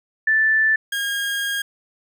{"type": "tone pair in turn", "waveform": ["sine", "30% pulse"], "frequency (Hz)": [1760, 1625.2], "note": ["A6", "G#6"], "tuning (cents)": [0, -38], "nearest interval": "minor second", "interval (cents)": 138, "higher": "first", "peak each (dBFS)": [-14, -19], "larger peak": "first", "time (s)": [[0.27, 0.76], [0.92, 1.62]], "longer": "second", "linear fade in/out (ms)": 5, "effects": []}